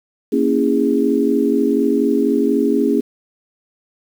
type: chord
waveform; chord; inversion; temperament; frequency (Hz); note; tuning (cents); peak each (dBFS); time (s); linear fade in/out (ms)
sine; A# half-diminished seventh; none; equal with one note detuned; 233.1 / 277.2 / 329.6 / 411; A#3 / C#4 / E4 / G#4; 0 / 0 / 0 / -18; -19 / -17 / -21 / -18; 0.32-3.01; 10
effects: 7-bit